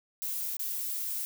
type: noise with dropouts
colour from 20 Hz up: violet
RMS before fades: -34 dBFS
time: 0.22-1.25 s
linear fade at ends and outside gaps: 0 ms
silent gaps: 0.568-0.594 s
effects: none